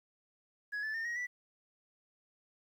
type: tone with pitch steps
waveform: sine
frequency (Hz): 1676 / 1744.1 / 1815.1 / 1888.9 / 1965.7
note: G#6 / A6 / A#6 / A#6 / B6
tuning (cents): +15 / -16 / -47 / +22 / -9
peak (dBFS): -32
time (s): 0.72-1.27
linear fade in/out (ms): 20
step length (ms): 110
effects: tanh soft clip ceiling -34 dBFS + 11-bit